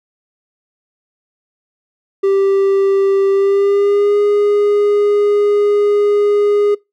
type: tone with pitch glide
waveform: triangle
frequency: 392 to 411.7 Hz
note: G4 to G#4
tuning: 0 to -15 cents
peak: -8 dBFS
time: 2.23-6.75 s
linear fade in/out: 10 ms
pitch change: +85 cents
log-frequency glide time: 3.31-4.18 s
effects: noise-tail reverb RT60 0.2 s tail -23 dB re dry